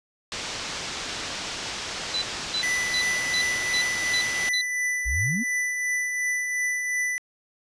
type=low-pass noise; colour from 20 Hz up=white; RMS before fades=-33 dBFS; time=0.32-4.49 s; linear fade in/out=0 ms; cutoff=6100 Hz; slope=24 dB/octave
type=tone bursts; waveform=sine; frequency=4001 Hz; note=B7; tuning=22 cents sharp; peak=-24 dBFS; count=7; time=2.14-4.613 s; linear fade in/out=2 ms; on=79 ms; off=320 ms
type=tone with tremolo; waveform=square; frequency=1988 Hz; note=B6; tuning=11 cents sharp; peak=-23 dBFS; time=2.63-7.18 s; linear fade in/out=0 ms; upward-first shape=triangle; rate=2.8 Hz; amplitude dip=40%
type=exponential sweep; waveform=sine; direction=up; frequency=51.91 to 261.6 Hz; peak=-25 dBFS; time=5.05-5.44 s; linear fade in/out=20 ms
effects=resampled to 22050 Hz